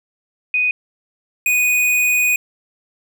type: tone pair in turn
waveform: sine / square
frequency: 2489 / 2480 Hz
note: D#7 / D#7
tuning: 0 / -6 cents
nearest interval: unison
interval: 6 cents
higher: first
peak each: -14 dBFS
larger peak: neither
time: 0.54-0.71 / 1.46-2.36 s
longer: second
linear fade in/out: 2 ms
effects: none